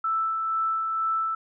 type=tone with tremolo; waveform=sine; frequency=1321 Hz; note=E6; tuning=3 cents sharp; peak=-22 dBFS; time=0.04-1.35 s; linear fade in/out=5 ms; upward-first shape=sine; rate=2.1 Hz; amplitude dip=30%; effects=none